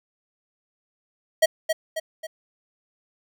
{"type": "tone with echo", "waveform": "square", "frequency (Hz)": 639, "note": "D#5", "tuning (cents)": 46, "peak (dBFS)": -14, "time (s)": [1.42, 1.46], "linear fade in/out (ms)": 10, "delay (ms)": 270, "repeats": 3, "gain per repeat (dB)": -6, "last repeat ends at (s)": 2.27, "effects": []}